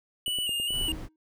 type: tone with vibrato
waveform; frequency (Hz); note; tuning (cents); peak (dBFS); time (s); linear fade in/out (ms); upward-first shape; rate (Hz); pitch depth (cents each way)
square; 2892; F#7; -40; -28; 0.26-0.92; 2; square; 2.4; 39
type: click train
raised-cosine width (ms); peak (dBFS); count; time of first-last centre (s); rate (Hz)
2; -28; 6; 0.28-0.812; 9.39
type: noise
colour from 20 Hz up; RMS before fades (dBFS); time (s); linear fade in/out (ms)
brown; -36; 0.71-1.09; 50
type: tone with exponential decay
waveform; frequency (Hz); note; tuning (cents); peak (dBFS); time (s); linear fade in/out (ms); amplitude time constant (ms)
triangle; 314.3; D#4; +18; -28; 0.88-1.16; 2; 60
effects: none